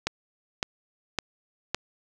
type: click train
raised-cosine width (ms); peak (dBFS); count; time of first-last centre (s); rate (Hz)
0.2; -8; 4; 0.07-1.746; 1.79
effects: none